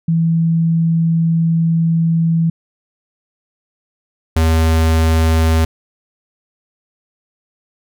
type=tone pair in turn; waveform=sine / square; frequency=164.81 / 80.71 Hz; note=E3 / E2; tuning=0 / -36 cents; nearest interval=octave; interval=1236 cents; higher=first; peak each=-11 dBFS; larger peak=neither; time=0.08-2.5 / 4.36-5.65 s; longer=first; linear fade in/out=5 ms; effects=none